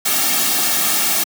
white noise with comb filter, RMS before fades -17 dBFS, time 0.05-1.24 s, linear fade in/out 10 ms, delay 2 ms, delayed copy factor -0.75, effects high-pass 200 Hz 12 dB/octave

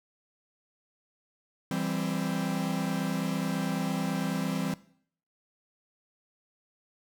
45% pulse chord, C major, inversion first, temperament equal with one note detuned, 166.92 / 196 / 261.6 Hz, E3 / G3 / C4, +22 / 0 / 0 cents, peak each -33 dBFS, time 1.71-4.74 s, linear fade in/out 2 ms, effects noise-tail reverb RT60 0.6 s tail -19 dB re dry

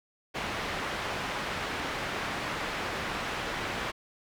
white low-pass noise, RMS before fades -34 dBFS, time 0.34-3.92 s, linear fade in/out 20 ms, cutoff 2100 Hz, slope 12 dB/octave, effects none

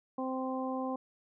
harmonic tone, 260.4 Hz, C4, 8 cents flat, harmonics 1 / 2 / 3 / 4, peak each -35 / -38 / -40 / -41 dBFS, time 0.18-0.96 s, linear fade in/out 5 ms, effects none

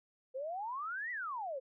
sine exponential two-way sweep, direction up then down, 502 to 2006 to 502 Hz, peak -37 dBFS, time 0.34-1.6 s, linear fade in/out 20 ms, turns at 1.11 s, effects none

